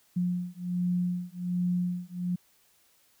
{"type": "beating tone pair", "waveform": "sine", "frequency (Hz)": [177.6, 178.9], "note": ["F3", "F3"], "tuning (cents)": [29, 42], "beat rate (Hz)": 1.3, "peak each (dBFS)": -30, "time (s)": [0.16, 2.36], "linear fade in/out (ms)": 10, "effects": ["white hiss -65 dBFS RMS until 3.2 s"]}